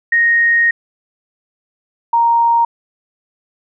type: tone pair in turn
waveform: sine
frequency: 1864.7 / 932.4 Hz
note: A#6 / A#5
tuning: 0 / 0 cents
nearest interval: octave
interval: 1200 cents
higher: first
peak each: -9 dBFS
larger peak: neither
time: 0.12-0.71 / 2.13-2.65 s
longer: first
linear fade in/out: 5 ms
effects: none